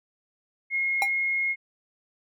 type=tone; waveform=sine; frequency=2154 Hz; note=C7; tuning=50 cents sharp; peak=-23 dBFS; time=0.7-1.56 s; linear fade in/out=50 ms
type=tone with exponential decay; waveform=square; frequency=796 Hz; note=G5; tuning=26 cents sharp; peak=-20 dBFS; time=1.02-1.1 s; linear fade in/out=1 ms; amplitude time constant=17 ms
effects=none